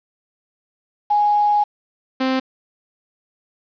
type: tone pair in turn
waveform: sine / sawtooth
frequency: 830.6 / 261.6 Hz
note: G#5 / C4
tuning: 0 / 0 cents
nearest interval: octave + minor sixth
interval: 2000 cents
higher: first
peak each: -13 / -13 dBFS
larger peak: neither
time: 1.1-1.64 / 2.2-2.4 s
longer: first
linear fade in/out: 10 ms
effects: resampled to 11025 Hz + 7-bit